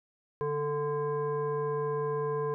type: tone with frequency modulation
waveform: sine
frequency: 442.3 Hz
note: A4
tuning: 9 cents sharp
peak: -28 dBFS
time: 0.41-2.54 s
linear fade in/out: 0 ms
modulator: 588 Hz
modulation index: 0.86
effects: none